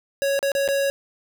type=tone with dropouts; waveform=square; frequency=554.4 Hz; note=C#5; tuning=in tune; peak=-20 dBFS; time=0.22-0.9 s; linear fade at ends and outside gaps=0 ms; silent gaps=0.391-0.428 / 0.518-0.551 / 0.678-0.687 s; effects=none